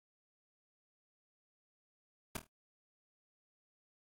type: noise with echo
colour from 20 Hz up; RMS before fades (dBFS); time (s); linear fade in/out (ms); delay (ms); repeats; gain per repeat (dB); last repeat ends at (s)
pink; -38; 2.35-2.37; 5; 25; 4; -8; 2.47
effects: AAC 64 kbps